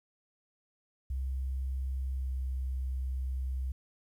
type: tone with pitch glide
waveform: sine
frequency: 65.7 to 64.91 Hz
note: C2 to C2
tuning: +8 to -13 cents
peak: -31 dBFS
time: 1.1-3.72 s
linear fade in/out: 5 ms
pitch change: -21 cents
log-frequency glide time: 2.15-2.3 s
effects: 11-bit